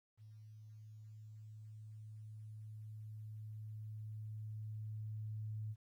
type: tone with level ramp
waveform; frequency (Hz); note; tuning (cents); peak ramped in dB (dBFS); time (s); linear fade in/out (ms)
sine; 108; A2; -32; -54 to -40; 0.17-5.76; 50
effects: 13-bit